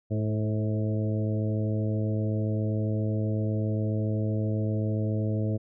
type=harmonic tone with a mistuned harmonic; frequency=107.6 Hz; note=A2; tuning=38 cents flat; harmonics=1 / 2 / 3 / 4 / 5 / 6; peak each=-26 / -32 / -35 / -38 / -38 / -41 dBFS; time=0.1-5.58 s; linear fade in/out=20 ms; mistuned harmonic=4; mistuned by=+27 cents; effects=none